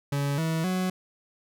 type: tone with pitch steps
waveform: 40% pulse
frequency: 141.7 / 161.83 / 184.83 Hz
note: C#3 / E3 / F#3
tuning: +38 / -32 / -2 cents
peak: -24 dBFS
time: 0.12-0.9 s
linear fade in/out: 5 ms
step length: 260 ms
effects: none